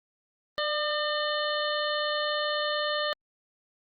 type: harmonic tone with a mistuned harmonic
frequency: 603 Hz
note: D5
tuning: 46 cents sharp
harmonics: 1 / 2 / 3 / 5 / 6 / 7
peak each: -30 / -33 / -33 / -35 / -37 / -37 dBFS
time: 0.58-3.13 s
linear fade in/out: 0 ms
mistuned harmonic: 1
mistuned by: -23 cents
effects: Opus 24 kbps